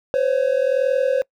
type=tone pair together; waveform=triangle; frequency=510.7 / 552 Hz; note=C5 / C#5; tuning=-42 / -7 cents; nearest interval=minor second; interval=135 cents; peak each=-17 dBFS; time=0.14-1.22 s; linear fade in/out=0 ms; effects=noise-tail reverb RT60 0.1 s tail -24 dB re dry